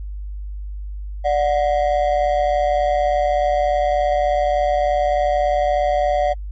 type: ring-modulated tone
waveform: triangle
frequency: 659.3 Hz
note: E5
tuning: in tune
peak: -10 dBFS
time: 1.24-6.34 s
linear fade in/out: 20 ms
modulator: 71.7 Hz
effects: added 50 Hz sine -26 dBFS peak until 6.51 s + MP3 32 kbps